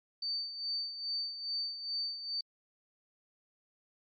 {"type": "tone with tremolo", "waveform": "sine", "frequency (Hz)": 4580, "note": "D8", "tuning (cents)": -44, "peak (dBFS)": -32, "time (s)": [0.22, 2.41], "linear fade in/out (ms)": 5, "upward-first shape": "sine", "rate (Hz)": 2.4, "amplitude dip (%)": 65, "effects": ["AAC 32 kbps"]}